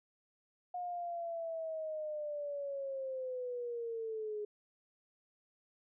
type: linear sweep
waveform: sine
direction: down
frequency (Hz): 720 to 415.3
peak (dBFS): -37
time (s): 0.74-4.45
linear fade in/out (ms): 5
effects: none